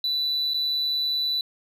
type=tone with dropouts; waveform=triangle; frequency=3975 Hz; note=B7; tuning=10 cents sharp; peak=-20 dBFS; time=0.04-1.41 s; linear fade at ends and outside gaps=2 ms; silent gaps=0.536-0.543 s; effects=tanh soft clip ceiling -18 dBFS